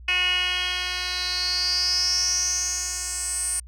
10% pulse tone with band-pass filter sweep, 362.8 Hz, F#4, 34 cents flat, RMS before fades -25 dBFS, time 0.08-3.6 s, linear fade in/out 5 ms, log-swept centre 2700 to 8900 Hz, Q 9.1, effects added 60 Hz sine -40 dBFS peak until 3.67 s

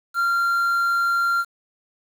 triangle tone with quantisation, 1383 Hz, F6, 17 cents flat, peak -16 dBFS, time 0.14-1.45 s, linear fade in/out 50 ms, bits 7, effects none

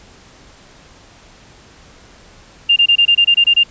sine tone bursts, 2800 Hz, F7, 4 cents sharp, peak -7 dBFS, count 10, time 2.69-3.636 s, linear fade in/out 10 ms, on 73 ms, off 24 ms, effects pink hiss -44 dBFS RMS until 3.7 s + resampled to 16000 Hz

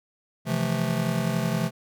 square chord, F major seventh, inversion second, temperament just, 130.96 / 163.7 / 174.61 / 218.3 Hz, C3 / E3 / F3 / A3, +2 / -12 / 0 / -13 cents, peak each -30 dBFS, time 0.45-1.71 s, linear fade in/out 50 ms, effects none

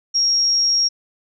sine tone, 5588 Hz, F8, in tune, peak -14 dBFS, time 0.14-0.89 s, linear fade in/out 20 ms, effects none

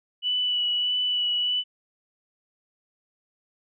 sine tone with vibrato, 2960 Hz, F#7, in tune, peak -22 dBFS, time 0.22-1.64 s, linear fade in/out 50 ms, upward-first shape sine, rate 1.6 Hz, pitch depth 15 cents each way, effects none

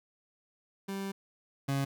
30% pulse tone pair in turn, 195.5 / 137.92 Hz, G3 / C#3, -4 / -8 cents, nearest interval tritone, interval 604 cents, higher first, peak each -32 / -26 dBFS, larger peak second, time 0.88-1.12 / 1.68-1.85 s, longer first, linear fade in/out 10 ms, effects none

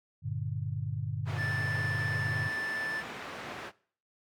sine chord, G minor, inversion none, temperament just, 98 / 117.6 / 147 Hz, G2 / Bb2 / D3, 0 / +16 / +2 cents, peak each -36 dBFS, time 0.22-2.51 s, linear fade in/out 50 ms
white band-pass noise, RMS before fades -42 dBFS, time 1.25-3.72 s, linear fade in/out 50 ms, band 100 to 1800 Hz, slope 12 dB/octave
triangle tone, 1758 Hz, A6, 2 cents flat, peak -30 dBFS, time 1.36-3.04 s, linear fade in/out 50 ms
effects noise-tail reverb RT60 0.5 s tail -21 dB re dry

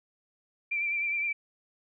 sine tone with vibrato, 2349 Hz, D7, in tune, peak -27 dBFS, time 0.71-1.33 s, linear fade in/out 10 ms, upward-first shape triangle, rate 9.7 Hz, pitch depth 44 cents each way, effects none

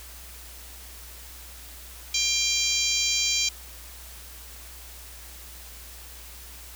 harmonic tone with a mistuned harmonic, 796 Hz, G5, 26 cents sharp, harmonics 3 / 4 / 5 / 6 / 7 / 8 / 9, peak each -30 / -30 / -30 / -30 / -30 / -30 / -30 dBFS, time 2.14-3.49 s, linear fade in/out 5 ms, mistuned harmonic 6, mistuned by -20 cents, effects added 60 Hz sine -45 dBFS peak until 6.75 s + white hiss -45 dBFS RMS until 6.75 s

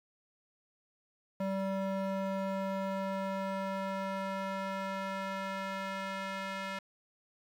square tone with band-pass filter sweep, 193.4 Hz, G3, 23 cents flat, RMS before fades -36 dBFS, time 1.4-6.79 s, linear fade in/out 5 ms, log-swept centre 540 to 1800 Hz, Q 0.9, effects 10-bit

